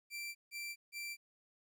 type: tone bursts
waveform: sawtooth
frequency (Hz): 2349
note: D7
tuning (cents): 0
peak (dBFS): -38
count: 3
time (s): 0.1-1.17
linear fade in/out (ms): 50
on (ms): 250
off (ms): 160
effects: 13-bit